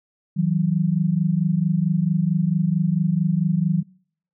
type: tone pair together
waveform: sine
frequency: 160.51 / 185 Hz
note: E3 / F#3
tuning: -46 / 0 cents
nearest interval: major second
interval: 246 cents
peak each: -20 dBFS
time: 0.36-3.83 s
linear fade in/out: 20 ms
effects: noise-tail reverb RT60 0.6 s tail -25 dB re dry